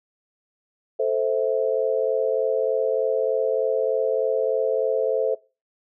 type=chord; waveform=sine; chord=A minor; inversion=none; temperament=equal with one note detuned; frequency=440 / 523.3 / 651.7 Hz; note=A4 / C5 / E5; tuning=0 / 0 / -20 cents; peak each=-23 / -23 / -27 dBFS; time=0.99-5.35 s; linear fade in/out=10 ms; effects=noise-tail reverb RT60 0.3 s tail -21 dB re dry